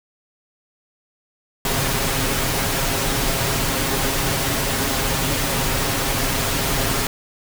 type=noise with comb filter; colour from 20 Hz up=pink; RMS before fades=-21 dBFS; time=1.65-7.07 s; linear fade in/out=2 ms; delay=7.4 ms; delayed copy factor=+0.55; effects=none